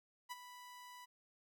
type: tone with ADSR envelope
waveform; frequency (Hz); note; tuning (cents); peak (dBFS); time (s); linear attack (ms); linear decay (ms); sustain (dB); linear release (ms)
sawtooth; 987.8; B5; 0; -38; 0.29-1.06; 26; 27; -11; 19
effects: none